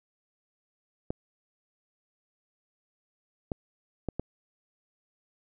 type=clicks; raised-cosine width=2 ms; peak=-17 dBFS; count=4; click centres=1.105 / 3.518 / 4.087 / 4.196 s; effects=none

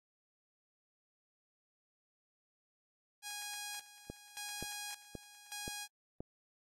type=tone with tremolo; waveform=5% pulse; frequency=825 Hz; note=G#5; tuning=12 cents flat; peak=-30 dBFS; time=3.22-5.88 s; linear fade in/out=50 ms; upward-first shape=square; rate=0.87 Hz; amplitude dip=80%
type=click train; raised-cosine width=2 ms; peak=-29 dBFS; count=5; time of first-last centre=4.1-6.205 s; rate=1.9 Hz
effects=AAC 64 kbps

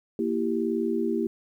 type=chord; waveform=sine; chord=E diminished; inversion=second; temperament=equal with one note detuned; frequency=233.1 / 331.3 / 392 Hz; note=Bb3 / E4 / G4; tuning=0 / +9 / 0 cents; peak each=-28 dBFS; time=0.19-1.27 s; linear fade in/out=2 ms; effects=10-bit

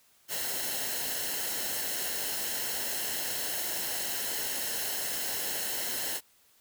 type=noise with comb filter; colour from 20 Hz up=white; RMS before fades=-33 dBFS; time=0.28-6.21 s; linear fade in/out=50 ms; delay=0.84 ms; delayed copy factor=-0.6; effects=white hiss -64 dBFS RMS until 6.6 s

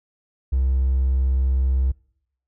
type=tone with hard clipping; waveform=triangle; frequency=65.41 Hz; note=C2; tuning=in tune; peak=-17 dBFS; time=0.52-1.92 s; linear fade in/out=10 ms; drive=3 dB; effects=noise-tail reverb RT60 0.7 s tail -25 dB re dry

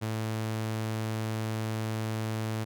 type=tone; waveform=sawtooth; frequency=110 Hz; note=A2; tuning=in tune; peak=-26 dBFS; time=0.01-2.65 s; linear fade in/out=20 ms; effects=none

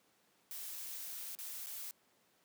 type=noise with dropouts; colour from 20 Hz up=blue; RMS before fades=-45 dBFS; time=0.51-1.91 s; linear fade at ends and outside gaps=0 ms; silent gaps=1.351-1.388 / 1.661-1.668 s; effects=pink hiss -72 dBFS RMS until 2.44 s + high-pass 200 Hz 12 dB/octave

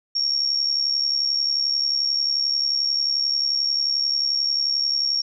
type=tone with amplitude modulation; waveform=sine; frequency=5530 Hz; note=F8; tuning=18 cents flat; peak=-16 dBFS; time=0.15-5.22 s; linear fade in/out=10 ms; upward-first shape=sine; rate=71.3 Hz; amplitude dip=70%; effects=none

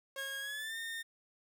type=tone with exponential decay; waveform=sawtooth; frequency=543 Hz; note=C#5; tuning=36 cents flat; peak=-39 dBFS; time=0.16-0.95 s; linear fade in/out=2 ms; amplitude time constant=170 ms
type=tone with pitch glide; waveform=30% pulse; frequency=1635 to 1824.7 Hz; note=G#6 to A#6; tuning=-28 to -37 cents; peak=-36 dBFS; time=0.17-1.03 s; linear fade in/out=20 ms; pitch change=+191 cents; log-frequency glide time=0.39-0.78 s
effects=none

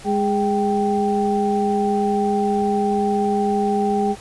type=tone cluster; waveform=sine; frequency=205.6 / 411.6 / 782 Hz; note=G#3 / G#4 / G5; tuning=-17 / -16 / -4 cents; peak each=-21 dBFS; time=0.04-4.16 s; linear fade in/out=50 ms; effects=pink hiss -41 dBFS RMS until 4.2 s + resampled to 24000 Hz

